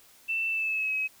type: tone with pitch glide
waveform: sine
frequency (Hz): 2668 to 2550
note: E7 to D#7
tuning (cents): +20 to +42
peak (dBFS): -26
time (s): 0.28-1.08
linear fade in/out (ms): 20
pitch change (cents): -78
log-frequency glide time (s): 0.48-0.94
effects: white hiss -57 dBFS RMS until 1.2 s